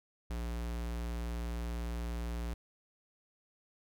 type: tone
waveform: square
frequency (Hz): 58.5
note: A#1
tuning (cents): +7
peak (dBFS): -36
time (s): 0.3-2.54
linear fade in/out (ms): 5
effects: none